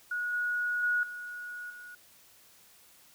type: tone with level steps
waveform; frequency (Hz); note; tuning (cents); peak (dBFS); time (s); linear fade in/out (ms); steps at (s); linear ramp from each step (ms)
sine; 1455; F#6; -29; -30 / -28 / -25 / -38 / -44; 0.11-1.95; 5; 0.33 / 0.83 / 1.03 / 1.7; 2
effects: white hiss -59 dBFS RMS until 3.14 s